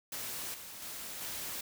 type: noise with level steps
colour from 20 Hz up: white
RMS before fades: -40 / -47 / -43 / -40 dBFS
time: 0.12-1.61 s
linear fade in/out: 5 ms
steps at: 0.54 / 0.82 / 1.21 s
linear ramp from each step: 2 ms
effects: none